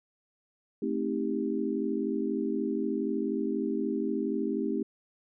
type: chord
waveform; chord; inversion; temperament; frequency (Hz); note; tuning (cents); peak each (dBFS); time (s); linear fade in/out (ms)
sine; A half-diminished seventh; none; just; 220 / 264 / 316.8 / 396; A3 / C4 / Eb4 / G4; 0 / +16 / +31 / +18; -33; 0.82-4.83; 5
effects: none